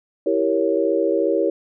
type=chord; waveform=sine; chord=E diminished seventh; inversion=none; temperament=equal; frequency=329.6 / 392 / 466.2 / 554.4 Hz; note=E4 / G4 / Bb4 / Db5; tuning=0 / 0 / 0 / 0 cents; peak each=-22 dBFS; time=0.26-1.5 s; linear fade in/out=5 ms; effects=none